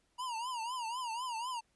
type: tone with vibrato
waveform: square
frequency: 959 Hz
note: A#5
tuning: 49 cents sharp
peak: -37 dBFS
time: 0.18-1.61 s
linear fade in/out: 20 ms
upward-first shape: triangle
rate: 4 Hz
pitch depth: 160 cents each way
effects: pink hiss -75 dBFS RMS until 1.75 s + resampled to 24000 Hz